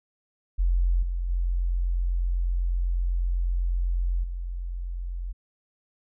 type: tone with level steps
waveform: sine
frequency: 44 Hz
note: F1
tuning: 14 cents sharp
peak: -19 / -25 / -22 / -29 dBFS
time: 0.58-5.33 s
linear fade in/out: 20 ms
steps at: 1.02 / 1.29 / 4.23 s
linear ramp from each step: 10 ms
effects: none